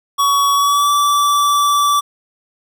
square tone with pitch glide, 1125 to 1159.3 Hz, C#6 to D6, +25 to -23 cents, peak -12 dBFS, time 0.18-2.01 s, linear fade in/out 20 ms, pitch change +52 cents, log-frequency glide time 0.55-0.9 s, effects none

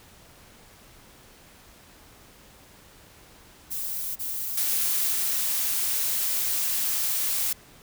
violet noise bursts, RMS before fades -31 dBFS, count 3, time 3.7-5.136 s, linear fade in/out 20 ms, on 460 ms, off 28 ms
blue noise, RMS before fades -26 dBFS, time 4.57-7.53 s, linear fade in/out 5 ms
effects pink hiss -52 dBFS RMS until 7.82 s

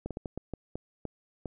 slowing click train, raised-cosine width 2 ms, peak -22 dBFS, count 9, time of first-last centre 0.06-1.457 s, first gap 47 ms, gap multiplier 1.36, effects none

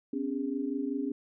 sine tone cluster, 257.9 / 283.2 / 407 Hz, C4 / C#4 / G#4, -25 / +37 / -35 cents, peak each -34 / -32 / -38 dBFS, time 0.13-1.12 s, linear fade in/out 5 ms, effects none

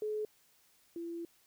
sine tone pair in turn, 426.7 / 338 Hz, G#4 / E4, +47 / +43 cents, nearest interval major third, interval 404 cents, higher first, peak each -33 / -38 dBFS, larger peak first, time 0.02-0.25 / 0.96-1.25 s, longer second, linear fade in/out 2 ms, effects white hiss -68 dBFS RMS until 1.46 s

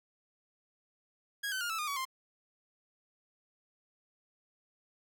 sawtooth tone with pitch steps, 1646 / 1526.9 / 1416.5 / 1314 / 1218.9 / 1130.8 / 1049 Hz, G#6 / G6 / F6 / E6 / D#6 / C#6 / C6, -16 / -46 / +24 / -6 / -36 / +34 / +4 cents, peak -30 dBFS, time 1.43-2.053 s, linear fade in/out 10 ms, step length 89 ms, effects none

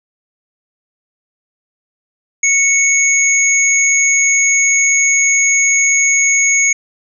sine tone pair together, 2213 / 6638 Hz, C#7 / G#8, -3 / -2 cents, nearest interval octave + perfect fifth, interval 1901 cents, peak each -12 dBFS, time 2.43-6.73 s, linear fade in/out 5 ms, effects none

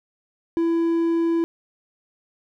triangle tone, 333.5 Hz, E4, 20 cents sharp, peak -16 dBFS, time 0.57-1.44 s, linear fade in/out 0 ms, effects none

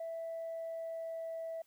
sine tone with pitch glide, 659.3 to 655.1 Hz, E5 to E5, 0 to -11 cents, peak -37 dBFS, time 0-1.62 s, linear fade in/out 5 ms, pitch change -11 cents, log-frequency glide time 0.16-1.46 s, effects tanh soft clip ceiling -35 dBFS + white hiss -72 dBFS RMS until 1.66 s

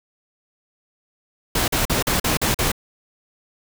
pink noise bursts, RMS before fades -20 dBFS, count 7, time 1.55-2.718 s, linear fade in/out 5 ms, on 130 ms, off 43 ms, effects none

